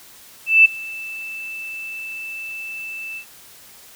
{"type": "tone with ADSR envelope", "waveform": "sine", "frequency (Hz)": 2644, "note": "E7", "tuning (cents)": 5, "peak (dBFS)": -5, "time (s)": [0.46, 3.25], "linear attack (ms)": 190, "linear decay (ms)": 13, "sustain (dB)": -23, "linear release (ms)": 79, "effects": ["white hiss -45 dBFS RMS until 3.95 s"]}